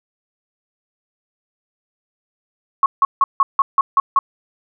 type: tone bursts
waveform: sine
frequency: 1100 Hz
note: C#6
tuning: 14 cents flat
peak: -9 dBFS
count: 8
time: 2.83-4.19 s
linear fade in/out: 2 ms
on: 30 ms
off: 160 ms
effects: none